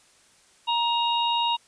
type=harmonic tone; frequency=940 Hz; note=A#5; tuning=14 cents sharp; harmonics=1 / 3 / 4; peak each=-23 / -28 / -29 dBFS; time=0.67-1.57 s; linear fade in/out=20 ms; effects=white hiss -58 dBFS RMS until 1.67 s + resampled to 22050 Hz